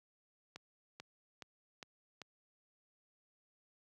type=accelerating click train; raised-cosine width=0.2 ms; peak=-30 dBFS; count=5; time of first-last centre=0.56-2.217 s; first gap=440 ms; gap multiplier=0.96; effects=high-pass 100 Hz 12 dB/octave